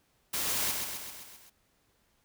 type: noise with echo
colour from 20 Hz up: white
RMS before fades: -32 dBFS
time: 0.33-0.72 s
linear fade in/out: 10 ms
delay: 130 ms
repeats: 6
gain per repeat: -4 dB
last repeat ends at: 1.5 s
effects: pink hiss -71 dBFS RMS until 2.24 s